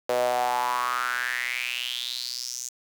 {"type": "tone with high-pass filter sweep", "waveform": "sawtooth", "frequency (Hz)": 123.47, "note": "B2", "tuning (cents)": 0, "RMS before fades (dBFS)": -28, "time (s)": [0.09, 2.69], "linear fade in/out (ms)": 5, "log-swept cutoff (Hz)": [540, 6700], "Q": 6.3, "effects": ["8-bit"]}